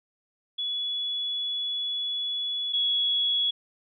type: tone pair in turn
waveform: sine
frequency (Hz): 3400 / 3361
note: G#7 / G#7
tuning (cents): +40 / +20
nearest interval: unison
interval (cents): 20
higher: first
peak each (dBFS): -27 / -22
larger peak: second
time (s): 0.58-2.73 / 2.73-3.51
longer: first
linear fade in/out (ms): 10
effects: none